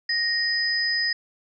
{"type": "tone pair together", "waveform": "sine", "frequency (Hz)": [1864.7, 5004], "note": ["A#6", "D#8"], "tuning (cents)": [0, 9], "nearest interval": "octave + perfect fourth", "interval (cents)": 1709, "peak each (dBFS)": -24, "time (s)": [0.09, 1.13], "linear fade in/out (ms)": 5, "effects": []}